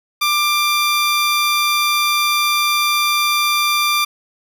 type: tone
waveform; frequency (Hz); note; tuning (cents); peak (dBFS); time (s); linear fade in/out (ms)
15% pulse; 1186; D6; +17; -8; 0.21-4.05; 10
effects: none